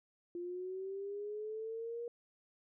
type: linear sweep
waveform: sine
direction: up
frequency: 345.8 to 476.5 Hz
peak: -39 dBFS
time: 0.35-2.08 s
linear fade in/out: 2 ms
effects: none